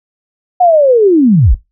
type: linear sweep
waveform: sine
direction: down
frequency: 740 to 31.86 Hz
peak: -4 dBFS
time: 0.6-1.55 s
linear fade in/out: 10 ms
effects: noise-tail reverb RT60 0.2 s tail -18 dB re dry